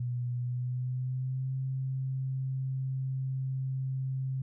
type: tone with pitch glide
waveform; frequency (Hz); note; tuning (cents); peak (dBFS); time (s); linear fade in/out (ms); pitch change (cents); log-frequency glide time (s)
sine; 122.6 to 132.16; B2 to C3; -12 to +18; -30; 0-4.42; 5; +130; 0.39-1.55
effects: none